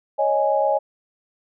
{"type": "chord", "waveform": "sine", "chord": "C# suspended second", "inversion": "none", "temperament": "equal", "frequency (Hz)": [554.4, 622.3, 830.6], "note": ["C#5", "D#5", "G#5"], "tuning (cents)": [0, 0, 0], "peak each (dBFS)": -21, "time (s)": [0.18, 0.79], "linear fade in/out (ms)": 20, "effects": []}